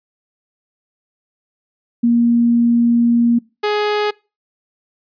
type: tone pair in turn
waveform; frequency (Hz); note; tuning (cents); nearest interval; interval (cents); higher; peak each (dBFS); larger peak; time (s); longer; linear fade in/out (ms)
sine / sawtooth; 235.9 / 418.4; A#3 / G#4; +21 / +13; minor seventh; 992; second; -10 / -11; first; 2.03-3.39 / 3.63-4.11; first; 10
effects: noise-tail reverb RT60 0.3 s tail -24 dB re dry + resampled to 11025 Hz